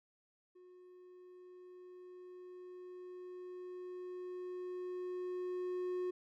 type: tone with level ramp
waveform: triangle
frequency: 362.8 Hz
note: F#4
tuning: 34 cents flat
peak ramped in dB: -55 to -33 dBFS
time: 0.55-6.11 s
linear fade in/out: 10 ms
effects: none